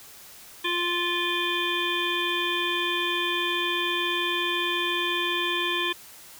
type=harmonic tone; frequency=349.2 Hz; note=F4; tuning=in tune; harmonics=1 / 3 / 5 / 7 / 9 / 10; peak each=-31 / -31 / -31 / -31 / -31 / -31 dBFS; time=0.64-5.93 s; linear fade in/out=10 ms; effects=white hiss -47 dBFS RMS until 6.39 s